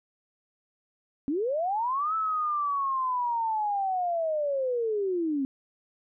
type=linear two-way sweep; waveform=sine; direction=up then down; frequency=261.6 to 1318.5 to 261.6 Hz; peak=-25 dBFS; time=1.28-5.45 s; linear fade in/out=0 ms; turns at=2.15 s; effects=none